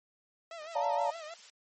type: tone with vibrato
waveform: sawtooth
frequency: 640 Hz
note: D#5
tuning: 49 cents sharp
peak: -38 dBFS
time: 0.51-1.34 s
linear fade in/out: 2 ms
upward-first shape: sine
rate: 6.4 Hz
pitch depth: 100 cents each way
type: noise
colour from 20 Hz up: blue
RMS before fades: -47 dBFS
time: 0.71-1.5 s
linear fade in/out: 2 ms
type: chord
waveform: sine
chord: Bb major seventh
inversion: first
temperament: equal with one note detuned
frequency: 575.2 / 698.5 / 880 / 932.3 Hz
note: D5 / F5 / A5 / Bb5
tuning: -36 / 0 / 0 / 0 cents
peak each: -33 dBFS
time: 0.75-1.11 s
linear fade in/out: 10 ms
effects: low-pass 7000 Hz 12 dB/octave + MP3 32 kbps